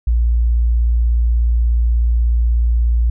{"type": "tone", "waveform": "sine", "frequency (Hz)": 58.27, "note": "A#1", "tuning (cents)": 0, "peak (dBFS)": -11, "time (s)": [0.07, 3.1], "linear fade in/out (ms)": 5, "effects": []}